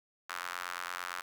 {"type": "tone with high-pass filter", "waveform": "sawtooth", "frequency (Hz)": 88.8, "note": "F2", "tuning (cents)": 29, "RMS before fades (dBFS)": -40, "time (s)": [0.29, 1.22], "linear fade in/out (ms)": 10, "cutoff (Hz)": 1300, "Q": 2.5, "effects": ["10-bit"]}